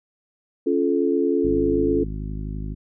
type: chord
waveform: sine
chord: Db augmented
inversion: none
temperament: just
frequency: 277.2 / 346.5 / 433.1 Hz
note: Db4 / F4 / A4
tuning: 0 / -14 / -27 cents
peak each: -22 dBFS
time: 0.66-2.04 s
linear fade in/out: 10 ms
type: harmonic tone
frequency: 51.91 Hz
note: G#1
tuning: in tune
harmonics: 1 / 2 / 3 / 4 / 5 / 6 / 7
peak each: -29 / -35 / -34 / -38 / -38 / -46 / -46 dBFS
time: 1.43-2.75 s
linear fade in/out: 20 ms
effects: none